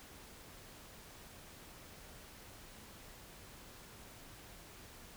silence, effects pink hiss -55 dBFS RMS until 5.16 s

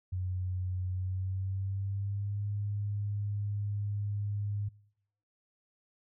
sine tone with pitch glide, 91.9 to 102.56 Hz, F#2 to G#2, -11 to -21 cents, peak -31 dBFS, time 0.12-4.69 s, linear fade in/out 10 ms, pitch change +190 cents, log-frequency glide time 0.89-2.45 s, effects noise-tail reverb RT60 0.8 s tail -26 dB re dry

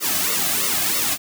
white noise with flanger, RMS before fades -21 dBFS, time 0-1.18 s, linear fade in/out 50 ms, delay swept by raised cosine 1.2 to 2.19 ms, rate 3.1 Hz, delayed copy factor -0.85, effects none

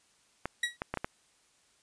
clicks, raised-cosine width 0.5 ms, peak -17 dBFS, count 5, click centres 0.456 / 0.819 / 0.94 / 0.973 / 1.045 s
30% pulse tone with exponential decay, 1917 Hz, A#6, 48 cents sharp, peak -22 dBFS, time 0.63-0.77 s, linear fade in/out 5 ms, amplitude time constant 30 ms
effects white hiss -67 dBFS RMS until 1.82 s + resampled to 22050 Hz

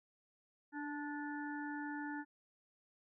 harmonic tone with a mistuned harmonic, 291.6 Hz, D4, 12 cents flat, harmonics 1 / 3 / 5 / 6, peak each -42 / -47 / -49 / -49 dBFS, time 0.72-2.25 s, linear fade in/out 50 ms, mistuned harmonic 1, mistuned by +17 cents, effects none

